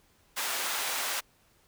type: high-pass noise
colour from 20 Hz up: pink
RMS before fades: -32 dBFS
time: 0.36-1.21 s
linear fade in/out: 20 ms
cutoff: 860 Hz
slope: 12 dB/octave
effects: pink hiss -65 dBFS RMS until 1.67 s